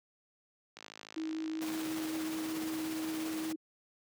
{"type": "click train", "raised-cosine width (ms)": 0.2, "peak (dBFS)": -29, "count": 71, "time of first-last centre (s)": [0.77, 2.076], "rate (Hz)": 53.6}
{"type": "tone with vibrato", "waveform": "sine", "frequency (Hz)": 317.4, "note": "D#4", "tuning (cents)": 35, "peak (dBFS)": -34, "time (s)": [1.16, 3.56], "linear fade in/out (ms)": 10, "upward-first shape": "triangle", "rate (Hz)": 5.3, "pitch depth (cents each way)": 9}
{"type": "noise with tremolo", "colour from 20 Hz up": "pink", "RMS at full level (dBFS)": -41, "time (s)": [1.61, 3.53], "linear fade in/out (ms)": 10, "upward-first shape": "sine", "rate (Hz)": 17, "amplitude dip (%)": 30}
{"effects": ["high-pass 200 Hz 12 dB/octave"]}